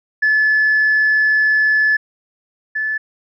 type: tone pair in turn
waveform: sine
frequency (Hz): 1727 / 1736.7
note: A6 / A6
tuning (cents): -33 / -23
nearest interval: unison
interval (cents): 10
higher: second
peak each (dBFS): -10 / -17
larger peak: first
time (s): 0.22-1.97 / 2.75-2.98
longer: first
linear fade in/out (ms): 10
effects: tanh soft clip ceiling -8 dBFS